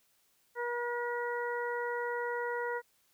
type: harmonic tone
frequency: 480 Hz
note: B4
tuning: 49 cents flat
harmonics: 1 / 2 / 3 / 4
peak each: -35 / -38 / -40 / -41 dBFS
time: 0.55-2.82 s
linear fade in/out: 50 ms
effects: white hiss -71 dBFS RMS until 3.13 s